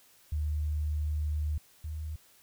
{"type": "tone pair in turn", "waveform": "sine", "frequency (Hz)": [75.6, 77.46], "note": ["D#2", "D#2"], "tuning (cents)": [-49, -7], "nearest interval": "unison", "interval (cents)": 42, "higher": "second", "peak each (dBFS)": [-28, -34], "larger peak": "first", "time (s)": [[0.32, 1.58], [1.84, 2.16]], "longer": "first", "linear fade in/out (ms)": 5, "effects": ["white hiss -61 dBFS RMS until 2.42 s"]}